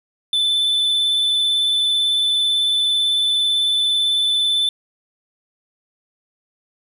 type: tone with vibrato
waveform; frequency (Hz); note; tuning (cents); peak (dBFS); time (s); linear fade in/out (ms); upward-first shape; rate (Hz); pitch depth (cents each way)
triangle; 3514; A7; -3; -14; 0.33-4.69; 2; triangle; 18; 21
effects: none